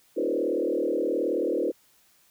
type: tone with frequency modulation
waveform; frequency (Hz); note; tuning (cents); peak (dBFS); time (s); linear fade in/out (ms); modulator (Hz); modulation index
sine; 415.3; G#4; 0; -23; 0.16-1.72; 20; 38.8; 3.1
effects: white hiss -62 dBFS RMS until 2.3 s